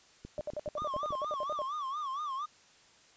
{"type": "click train", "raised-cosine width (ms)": 3, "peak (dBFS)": -31, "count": 7, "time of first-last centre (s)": [0.25, 1.106], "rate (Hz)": 7.01}
{"type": "tone bursts", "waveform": "sine", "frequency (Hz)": 601, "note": "D5", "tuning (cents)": 40, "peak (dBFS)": -33, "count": 14, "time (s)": [0.38, 1.618], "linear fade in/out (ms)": 0, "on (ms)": 29, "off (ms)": 64}
{"type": "tone with vibrato", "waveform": "triangle", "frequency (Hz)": 1135, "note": "C#6", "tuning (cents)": 41, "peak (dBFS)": -32, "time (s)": [0.77, 2.46], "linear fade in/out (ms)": 10, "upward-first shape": "sine", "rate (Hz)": 4.3, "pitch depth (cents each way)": 140}
{"effects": ["white hiss -61 dBFS RMS until 3.16 s", "resampled to 16000 Hz"]}